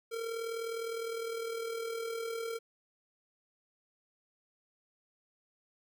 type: tone with amplitude modulation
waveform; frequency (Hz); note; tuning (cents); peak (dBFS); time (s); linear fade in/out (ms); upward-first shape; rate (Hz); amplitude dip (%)
square; 457.5; A#4; -32; -34; 0.11-2.59; 20; sine; 39.7; 50
effects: none